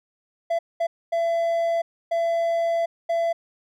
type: tone bursts at uneven times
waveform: triangle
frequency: 672 Hz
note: E5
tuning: 33 cents sharp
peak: -18 dBFS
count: 5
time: 0.5-0.59 / 0.8-0.87 / 1.12-1.82 / 2.11-2.86 / 3.09-3.33 s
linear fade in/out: 10 ms
effects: none